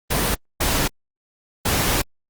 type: noise bursts at uneven times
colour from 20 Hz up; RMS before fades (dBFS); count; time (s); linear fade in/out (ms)
pink; -20; 3; 0.1-0.35 / 0.6-0.88 / 1.65-2.02; 10
effects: Opus 24 kbps

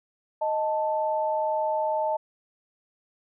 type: tone pair together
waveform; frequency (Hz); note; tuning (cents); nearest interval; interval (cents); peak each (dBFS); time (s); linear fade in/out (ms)
sine; 623 / 881.1; D#5 / A5; +2 / +2; tritone; 600; -26; 0.41-2.17; 10
effects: none

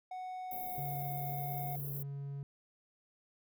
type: tone with pitch glide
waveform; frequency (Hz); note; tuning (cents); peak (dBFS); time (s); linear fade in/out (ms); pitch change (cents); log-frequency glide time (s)
triangle; 740 to 721.8; F#5 to F#5; 0 to -43; -38; 0.11-1.76; 5; -43; 0.47-0.99
type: band-stop noise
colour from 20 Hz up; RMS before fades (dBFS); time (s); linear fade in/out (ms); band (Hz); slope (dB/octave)
white; -44; 0.51-2.03; 5; 570 to 12000; 48
type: tone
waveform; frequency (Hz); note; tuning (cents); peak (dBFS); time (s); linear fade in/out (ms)
triangle; 140; C#3; +18; -37; 0.78-2.43; 0
effects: none

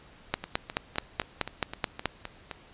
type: two click trains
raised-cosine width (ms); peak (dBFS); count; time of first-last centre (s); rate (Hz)
0.3; -19 / -9; 9 / 9; 0.44-2.513 / 0.34-2.057; 3.86 / 4.66
effects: pink hiss -54 dBFS RMS until 2.73 s + resampled to 8000 Hz

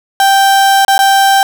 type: tone with dropouts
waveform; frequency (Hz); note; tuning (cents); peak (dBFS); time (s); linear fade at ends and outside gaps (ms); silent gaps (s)
35% pulse; 784; G5; 0; -4; 0.2-1.43; 1; 0.849-0.881 / 0.98-0.99
effects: none

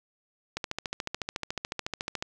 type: click train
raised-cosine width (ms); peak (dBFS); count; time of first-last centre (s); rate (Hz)
0.2; -14; 24; 0.57-2.225; 13.9
effects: none

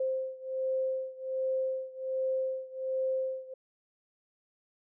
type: beating tone pair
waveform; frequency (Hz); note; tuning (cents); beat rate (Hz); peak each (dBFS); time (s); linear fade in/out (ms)
sine; 523.3 / 524.6; C5 / C5; 0 / +4; 1.3; -32 / -34; 0-3.54; 5
effects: none

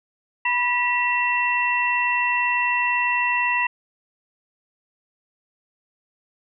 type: tone cluster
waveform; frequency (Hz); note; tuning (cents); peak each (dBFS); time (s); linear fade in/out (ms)
sine; 980 / 1944 / 2706; B5 / B6 / E7; -14 / -28 / +45; -23; 0.45-3.67; 5
effects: none

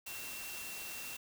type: tone in noise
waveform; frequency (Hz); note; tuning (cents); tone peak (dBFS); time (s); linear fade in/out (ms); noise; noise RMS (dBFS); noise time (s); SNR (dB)
sine; 2718; F7; -48; -47; 0.06-1.17; 10; white; -45; 0.06-1.17; -5
effects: none

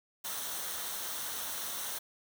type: noise with comb filter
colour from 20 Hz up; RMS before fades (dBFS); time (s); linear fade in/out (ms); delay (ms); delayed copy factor
white; -38; 0.24-1.99; 10; 0.41; -0.5
effects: none

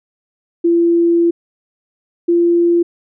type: tone pair in turn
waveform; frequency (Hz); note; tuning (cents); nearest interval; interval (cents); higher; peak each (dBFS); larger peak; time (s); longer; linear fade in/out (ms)
sine; 339.9 / 343.3; F4 / F4; -47 / -30; unison; 17; second; -9; neither; 0.64-1.31 / 2.28-2.83; first; 10
effects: none

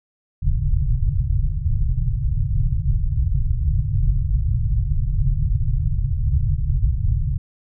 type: low-pass noise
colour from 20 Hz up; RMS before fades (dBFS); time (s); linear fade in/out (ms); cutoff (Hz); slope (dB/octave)
pink; -19; 0.42-7.38; 10; 150; 96
effects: none

